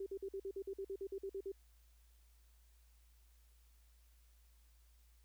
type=tone bursts; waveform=sine; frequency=390 Hz; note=G4; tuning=9 cents flat; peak=-40 dBFS; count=14; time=0-1.519 s; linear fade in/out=5 ms; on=63 ms; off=49 ms; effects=added 57 Hz sine -64 dBFS peak until 5.24 s + white hiss -75 dBFS RMS until 5.24 s